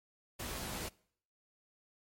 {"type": "noise with comb filter", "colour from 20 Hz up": "pink", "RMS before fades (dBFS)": -41, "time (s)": [0.39, 0.89], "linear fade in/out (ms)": 10, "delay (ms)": 16, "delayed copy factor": 0.5, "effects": ["noise-tail reverb RT60 0.6 s tail -23 dB re dry", "MP3 64 kbps"]}